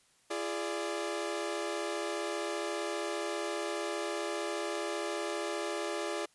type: chord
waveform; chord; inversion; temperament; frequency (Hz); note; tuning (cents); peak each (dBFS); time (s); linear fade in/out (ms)
sawtooth; D diminished; first; equal with one note detuned; 340.3 / 415.3 / 587.3; F4 / Ab4 / D5; -45 / 0 / 0; -34; 0.3-6.26; 10
effects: white hiss -67 dBFS RMS until 6.34 s + resampled to 24000 Hz